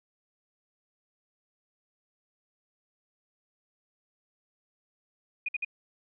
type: tone bursts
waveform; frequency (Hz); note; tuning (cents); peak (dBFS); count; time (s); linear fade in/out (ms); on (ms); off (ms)
sine; 2459; D#7; -21; -28; 3; 5.46-5.648; 5; 26; 55
effects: none

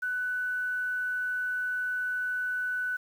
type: tone with quantisation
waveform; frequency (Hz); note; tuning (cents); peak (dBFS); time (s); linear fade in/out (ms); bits
sine; 1493; F#6; +15; -28; 0.02-2.97; 10; 9
effects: none

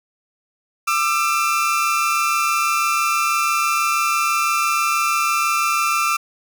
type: tone pair together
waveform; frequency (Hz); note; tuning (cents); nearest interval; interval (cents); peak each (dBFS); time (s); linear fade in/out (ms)
30% pulse; 1193 / 1339.1; D6 / E6; +27 / +27; major second; 200; -17; 0.87-6.17; 10
effects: none

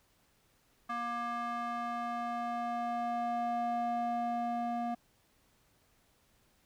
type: tone with band-pass filter sweep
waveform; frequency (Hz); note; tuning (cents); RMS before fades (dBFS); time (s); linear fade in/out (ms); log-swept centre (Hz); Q
square; 237.1; A#3; +30; -35; 0.89-4.95; 10; 1200 to 570; 2.6
effects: pink hiss -70 dBFS RMS until 6.65 s

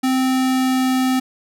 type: tone with pitch glide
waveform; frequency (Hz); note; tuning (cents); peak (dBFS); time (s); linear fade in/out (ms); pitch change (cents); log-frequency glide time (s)
square; 260.1 to 258.5; C4 to C4; -10 to -21; -16; 0.03-1.2; 10; -11; 0.2-0.93
effects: none

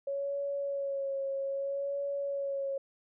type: tone with vibrato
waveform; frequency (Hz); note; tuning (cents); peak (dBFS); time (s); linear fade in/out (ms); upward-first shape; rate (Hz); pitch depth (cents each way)
sine; 554.4; C#5; 0; -31; 0.07-2.78; 5; sine; 0.62; 27
effects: none

